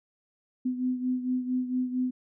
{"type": "beating tone pair", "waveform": "sine", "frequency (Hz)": [252.2, 256.6], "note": ["B3", "C4"], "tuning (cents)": [36, -34], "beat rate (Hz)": 4.4, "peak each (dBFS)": [-27, -33], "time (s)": [0.65, 2.11], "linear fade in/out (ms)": 10, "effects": []}